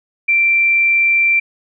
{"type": "tone", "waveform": "sine", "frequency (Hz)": 2353, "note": "D7", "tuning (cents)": 3, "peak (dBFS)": -10, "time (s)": [0.28, 1.4], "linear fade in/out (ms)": 10, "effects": []}